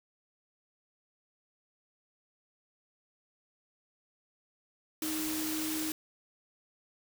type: tone in noise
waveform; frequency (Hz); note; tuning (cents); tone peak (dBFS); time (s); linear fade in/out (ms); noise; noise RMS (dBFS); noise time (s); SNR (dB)
sine; 312.7; D#4; +9; -34; 5.02-5.92; 2; white; -37; 5.02-5.92; 0
effects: none